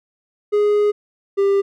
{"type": "tone pair in turn", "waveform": "triangle", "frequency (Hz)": [415.3, 396.6], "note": ["G#4", "G4"], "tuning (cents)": [0, 20], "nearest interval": "minor second", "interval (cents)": 80, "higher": "first", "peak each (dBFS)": -11, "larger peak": "neither", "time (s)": [[0.52, 0.92], [1.37, 1.62]], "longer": "first", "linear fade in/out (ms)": 20, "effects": []}